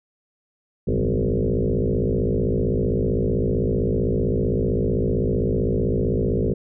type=tone with frequency modulation; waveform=sine; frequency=145.2 Hz; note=D3; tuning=19 cents flat; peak=-18 dBFS; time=0.87-6.54 s; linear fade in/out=10 ms; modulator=55.6 Hz; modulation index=6.1; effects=none